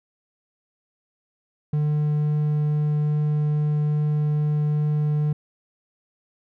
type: tone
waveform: triangle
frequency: 149.8 Hz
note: D3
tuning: 35 cents sharp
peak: -17 dBFS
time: 1.73-5.33 s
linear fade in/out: 5 ms
effects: none